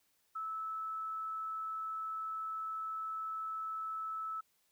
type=tone; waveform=sine; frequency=1307 Hz; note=E6; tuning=15 cents flat; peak=-37 dBFS; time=0.35-4.41 s; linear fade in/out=10 ms; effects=white hiss -75 dBFS RMS until 4.71 s